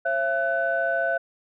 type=tone cluster; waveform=sine; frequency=540 / 674 / 1500 Hz; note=C#5 / E5 / F#6; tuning=-45 / +38 / +23 cents; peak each=-28 / -24 / -25 dBFS; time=0.05-1.18 s; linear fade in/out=10 ms; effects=tanh soft clip ceiling -12 dBFS